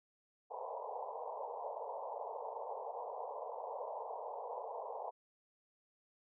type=band-pass noise; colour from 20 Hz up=white; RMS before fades=-44 dBFS; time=0.5-5.11 s; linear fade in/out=20 ms; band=440 to 1000 Hz; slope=96 dB/octave; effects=none